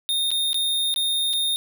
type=tone with dropouts; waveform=square; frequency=3671 Hz; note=A#7; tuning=27 cents flat; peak=-21 dBFS; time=0.09-1.56 s; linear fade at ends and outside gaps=0 ms; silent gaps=0.306-0.315 / 0.531-0.544 / 0.941-0.961 / 1.331-1.335 s; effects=none